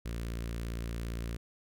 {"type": "tone with notch filter", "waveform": "sawtooth", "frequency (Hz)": 57.5, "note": "A#1", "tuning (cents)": -23, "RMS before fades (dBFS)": -37, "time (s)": [0.05, 1.37], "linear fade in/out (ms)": 10, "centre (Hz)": 820, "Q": 1.2, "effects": []}